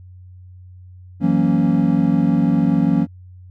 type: chord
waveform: triangle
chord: F# dominant seventh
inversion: third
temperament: equal with one note detuned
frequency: 164.81 / 185 / 231.7 / 277.2 Hz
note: E3 / F#3 / A#3 / C#4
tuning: 0 / 0 / -10 / 0 cents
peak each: -17 dBFS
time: 1.2-3.07 s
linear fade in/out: 50 ms
effects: added 91 Hz sine -38 dBFS peak until 3.5 s